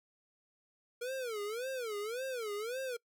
square tone with vibrato, 466.2 Hz, A#4, in tune, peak -37 dBFS, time 1.01-2.97 s, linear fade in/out 10 ms, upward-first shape sine, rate 1.8 Hz, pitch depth 230 cents each way, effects noise-tail reverb RT60 0.1 s tail -24 dB re dry

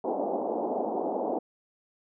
white band-pass noise, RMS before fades -30 dBFS, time 0.04-1.39 s, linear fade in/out 5 ms, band 220 to 820 Hz, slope 48 dB/octave, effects none

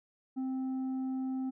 triangle tone with tanh clipping, 261.6 Hz, C4, in tune, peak -33 dBFS, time 0.36-1.51 s, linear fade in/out 20 ms, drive 9 dB, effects none

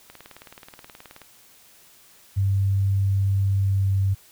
click train, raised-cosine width 0.3 ms, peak -26 dBFS, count 22, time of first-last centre 0.1-1.217 s, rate 18.8 Hz
sine tone with pitch glide, 98 to 97.1 Hz, G2 to G2, 0 to -16 cents, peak -18 dBFS, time 2.36-4.15 s, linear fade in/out 20 ms, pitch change -16 cents, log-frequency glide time 3.53-3.95 s
effects white hiss -53 dBFS RMS until 4.31 s

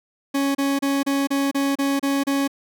40% pulse tone bursts, 277.2 Hz, C#4, in tune, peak -18 dBFS, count 9, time 0.34-2.478 s, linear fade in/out 10 ms, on 210 ms, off 31 ms, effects none

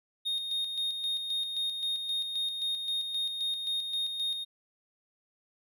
triangle tone with tremolo, 3700 Hz, A#7, 14 cents flat, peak -27 dBFS, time 0.25-4.45 s, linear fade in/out 20 ms, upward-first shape square, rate 3.8 Hz, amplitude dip 45%, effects none

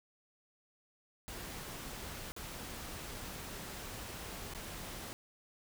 pink noise with dropouts, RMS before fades -45 dBFS, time 1.28-5.13 s, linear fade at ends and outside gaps 0 ms, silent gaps 2.32-2.364 / 4.537-4.548 s, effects none

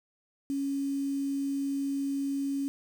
sine tone with quantisation, 277.2 Hz, C#4, in tune, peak -28 dBFS, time 0.5-2.68 s, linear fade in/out 0 ms, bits 8, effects none

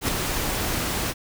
pink noise with ADSR envelope, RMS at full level -22 dBFS, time 0.01-1.14 s, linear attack 72 ms, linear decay 5 ms, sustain -4 dB, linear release 40 ms, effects none

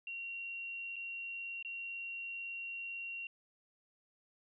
sine tone with dropouts, 2749 Hz, F7, 28 cents flat, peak -40 dBFS, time 0.07-3.27 s, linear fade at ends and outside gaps 2 ms, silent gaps 0.959-0.964 / 1.627-1.648 s, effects none

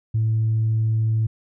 sine tone, 110.8 Hz, A2, 13 cents sharp, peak -16 dBFS, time 0.14-1.27 s, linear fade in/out 10 ms, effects tanh soft clip ceiling -14 dBFS

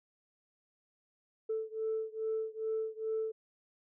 sine beating tone pair, 440 / 442.4 Hz, A4 / A4, 0 / +9 cents, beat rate 2.4 Hz, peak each -35 / -36 dBFS, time 1.49-3.32 s, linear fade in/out 10 ms, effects tanh soft clip ceiling -27 dBFS

